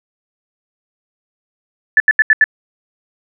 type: tone bursts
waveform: sine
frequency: 1746 Hz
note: A6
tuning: 14 cents flat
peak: -5 dBFS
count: 5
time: 1.97-2.441 s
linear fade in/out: 2 ms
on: 31 ms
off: 79 ms
effects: none